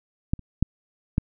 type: clicks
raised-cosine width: 5 ms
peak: -9 / -29 / -6 / -8 dBFS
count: 4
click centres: 0.335 / 0.393 / 0.626 / 1.181 s
effects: none